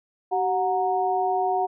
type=tone cluster; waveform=sine; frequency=381.1 / 733 / 931 Hz; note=G4 / F#5 / A#5; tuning=-49 / -16 / -2 cents; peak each=-27 / -22 / -30 dBFS; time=0.31-1.67 s; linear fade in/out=20 ms; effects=none